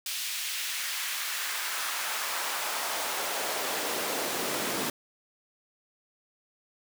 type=noise with high-pass filter sweep; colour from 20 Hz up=pink; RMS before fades=-32 dBFS; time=0.06-4.9 s; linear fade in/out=2 ms; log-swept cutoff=3000 to 260 Hz; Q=1.1; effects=none